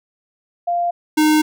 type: tone pair in turn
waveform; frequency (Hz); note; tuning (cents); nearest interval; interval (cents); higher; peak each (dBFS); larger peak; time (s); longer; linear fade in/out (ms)
sine / square; 696 / 307.2; F5 / D#4; -6 / -22; octave + major second; 1416; first; -16 / -12; second; 0.67-0.91 / 1.17-1.42; second; 10
effects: none